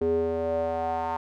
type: tone with band-pass filter sweep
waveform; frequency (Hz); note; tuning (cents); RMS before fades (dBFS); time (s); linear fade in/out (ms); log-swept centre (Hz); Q
square; 82.41; E2; 0; -27; 0.01-1.17; 5; 380 to 910; 5.5
effects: none